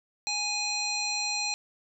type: harmonic tone with a mistuned harmonic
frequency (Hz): 830.6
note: G#5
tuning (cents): 0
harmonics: 1 / 3 / 5 / 7 / 9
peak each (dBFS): -37 / -33 / -31 / -37 / -37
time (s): 0.27-1.54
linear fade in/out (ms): 0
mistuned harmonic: 9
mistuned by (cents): -19
effects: none